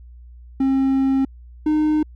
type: tone pair in turn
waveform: triangle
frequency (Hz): 268.1 / 306.1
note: C4 / D#4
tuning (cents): +42 / -28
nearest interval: major second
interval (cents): 230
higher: second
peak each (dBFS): -13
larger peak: neither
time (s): 0.6-1.25 / 1.66-2.03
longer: first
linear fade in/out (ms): 5
effects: added 60 Hz sine -39 dBFS peak until 2.15 s